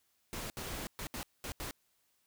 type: noise bursts at uneven times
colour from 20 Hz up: pink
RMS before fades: -41 dBFS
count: 6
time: 0.33-0.5 / 0.57-0.87 / 0.99-1.07 / 1.14-1.23 / 1.44-1.52 / 1.6-1.71 s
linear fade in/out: 0 ms
effects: white hiss -75 dBFS RMS until 2.26 s